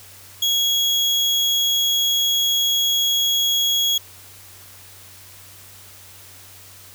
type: tone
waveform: 35% pulse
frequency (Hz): 3322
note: G#7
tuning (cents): 0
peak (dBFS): -15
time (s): 0.42-3.98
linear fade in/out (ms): 5
effects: added 95 Hz sine -50 dBFS peak until 6.94 s + white hiss -44 dBFS RMS until 6.94 s